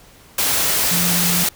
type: tone in noise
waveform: sine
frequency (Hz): 174.61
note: F3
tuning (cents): 0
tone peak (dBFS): -21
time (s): 0.91-1.44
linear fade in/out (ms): 5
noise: white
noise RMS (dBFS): -18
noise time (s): 0.38-1.49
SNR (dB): -6
effects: pink hiss -47 dBFS RMS until 1.55 s